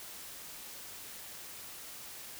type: silence
effects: white hiss -47 dBFS RMS until 2.39 s